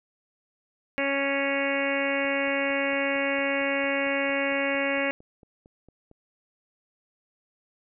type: harmonic tone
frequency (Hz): 277.2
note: C#4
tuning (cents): 0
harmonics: 1 / 2 / 3 / 4 / 5 / 6 / 7 / 8 / 9 / 10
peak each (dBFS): -31 / -28 / -38 / -38 / -40 / -34 / -33 / -31 / -37 / -35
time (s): 0.98-5.11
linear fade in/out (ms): 0
type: click train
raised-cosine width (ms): 2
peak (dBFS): -38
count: 18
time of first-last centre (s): 2.25-6.114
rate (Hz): 4.4
effects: none